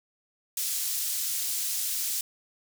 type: high-pass noise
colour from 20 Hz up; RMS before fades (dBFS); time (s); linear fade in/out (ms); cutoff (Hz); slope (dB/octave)
pink; -30; 0.57-2.21; 2; 6100; 12
effects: none